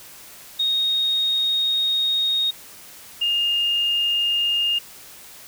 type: tone pair in turn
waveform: sine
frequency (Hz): 3729 / 2827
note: A#7 / F7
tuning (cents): 0 / +20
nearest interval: perfect fourth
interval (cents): 480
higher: first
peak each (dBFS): -18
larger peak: neither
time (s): 0.59-2.51 / 3.21-4.79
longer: first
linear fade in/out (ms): 10
effects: white hiss -43 dBFS RMS until 5.47 s